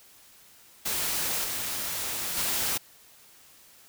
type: noise with level steps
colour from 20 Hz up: white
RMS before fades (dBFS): -29 / -32 / -28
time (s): 0.85-2.78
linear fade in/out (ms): 10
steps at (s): 1.43 / 2.36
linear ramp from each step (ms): 20
effects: white hiss -55 dBFS RMS until 3.88 s